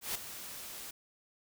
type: noise with ADSR envelope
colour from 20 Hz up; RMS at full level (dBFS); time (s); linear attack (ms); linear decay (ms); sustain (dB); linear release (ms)
white; -34; 0.01-0.91; 140; 7; -11; 6
effects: none